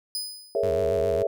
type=tone with exponential decay; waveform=sawtooth; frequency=5000 Hz; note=D#8; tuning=8 cents sharp; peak=-23 dBFS; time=0.15-0.75 s; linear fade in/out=1 ms; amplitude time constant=130 ms
type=chord; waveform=sine; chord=A# half-diminished seventh; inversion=third; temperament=equal; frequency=415.3 / 466.2 / 554.4 / 659.3 Hz; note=G#4 / A#4 / C#5 / E5; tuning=0 / 0 / 0 / 0 cents; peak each=-27 dBFS; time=0.55-1.27 s; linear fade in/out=2 ms
type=tone with vibrato; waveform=sawtooth; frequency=86.6 Hz; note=F2; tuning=14 cents flat; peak=-28 dBFS; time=0.63-1.23 s; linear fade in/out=5 ms; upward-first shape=sine; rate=7.3 Hz; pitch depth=230 cents each way
effects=none